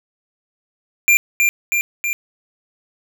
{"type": "tone with echo", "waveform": "square", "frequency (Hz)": 2382, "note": "D7", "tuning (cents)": 24, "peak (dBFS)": -10, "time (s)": [1.08, 1.17], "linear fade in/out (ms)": 0, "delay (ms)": 320, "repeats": 3, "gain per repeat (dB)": -3, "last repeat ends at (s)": 2.13, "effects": []}